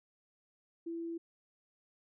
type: tone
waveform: sine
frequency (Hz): 334.1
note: E4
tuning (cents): +23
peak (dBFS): -37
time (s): 0.86-1.18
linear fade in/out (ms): 10
effects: none